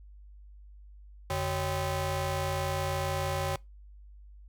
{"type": "ring-modulated tone", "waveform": "20% pulse", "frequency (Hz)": 233.1, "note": "A#3", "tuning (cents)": 0, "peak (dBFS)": -21, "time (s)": [1.3, 3.56], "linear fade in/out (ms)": 2, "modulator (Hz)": 321, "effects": ["noise-tail reverb RT60 0.2 s tail -23 dB re dry", "added 50 Hz sine -48 dBFS peak until 4.48 s"]}